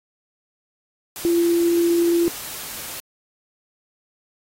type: tone in noise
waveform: sine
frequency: 341.2 Hz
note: F4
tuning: 40 cents flat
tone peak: -15 dBFS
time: 1.25-2.28 s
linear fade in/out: 0 ms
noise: white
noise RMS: -33 dBFS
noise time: 1.16-3 s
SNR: +15 dB
effects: AAC 48 kbps